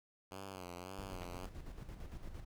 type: tone with vibrato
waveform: 5% pulse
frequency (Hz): 92.5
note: F#2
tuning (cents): 0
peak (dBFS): -35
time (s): 0.31-1.46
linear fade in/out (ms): 5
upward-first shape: sine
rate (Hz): 1.8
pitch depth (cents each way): 99
type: noise with tremolo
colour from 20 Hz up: brown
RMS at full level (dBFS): -46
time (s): 0.98-2.45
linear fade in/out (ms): 10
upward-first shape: square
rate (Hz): 8.8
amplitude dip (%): 50
type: clicks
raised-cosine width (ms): 0.3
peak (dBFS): -34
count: 2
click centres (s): 1.22 / 1.233
effects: none